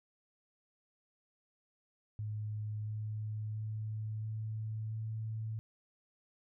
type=tone with pitch steps; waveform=sine; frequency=106.5 / 107.43 / 108.36 / 109.3 / 110.26 Hz; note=G#2 / A2 / A2 / A2 / A2; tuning=+44 / -41 / -26 / -11 / +4 cents; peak=-36 dBFS; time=2.19-5.59 s; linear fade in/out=0 ms; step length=680 ms; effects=none